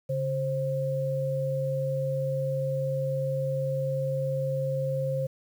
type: tone pair together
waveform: sine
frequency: 140 / 529.3 Hz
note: C#3 / C5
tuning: +18 / +20 cents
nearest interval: octave + major seventh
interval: 2302 cents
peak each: -29 / -28 dBFS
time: 0.09-5.27 s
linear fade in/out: 10 ms
effects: 9-bit